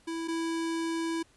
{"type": "tone pair in turn", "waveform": "square", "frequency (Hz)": [329.6, 329.6], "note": ["E4", "E4"], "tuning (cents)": [0, 0], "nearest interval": "unison", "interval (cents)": 0, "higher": "neither", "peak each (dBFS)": [-33, -30], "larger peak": "second", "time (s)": [[0.07, 0.28], [0.28, 1.23]], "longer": "second", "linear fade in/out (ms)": 10, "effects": ["pink hiss -63 dBFS RMS until 1.36 s", "resampled to 24000 Hz"]}